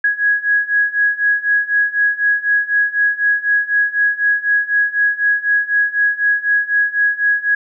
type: beating tone pair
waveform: sine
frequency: 1661.2 / 1665.2 Hz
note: G#6 / G#6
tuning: 0 / +4 cents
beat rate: 4 Hz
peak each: -17 / -15 dBFS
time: 0.04-7.55 s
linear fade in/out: 5 ms
effects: none